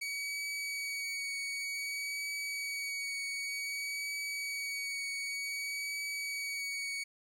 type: tone with vibrato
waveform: sawtooth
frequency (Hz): 2258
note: C#7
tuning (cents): +31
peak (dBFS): -32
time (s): 0.01-7.04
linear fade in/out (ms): 10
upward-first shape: triangle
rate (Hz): 0.54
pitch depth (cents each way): 17
effects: low-pass 11000 Hz 12 dB/octave + 12-bit